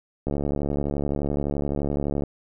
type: click train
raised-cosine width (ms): 2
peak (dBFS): -13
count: 142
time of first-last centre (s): 0.27-2.237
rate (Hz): 71.7
effects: none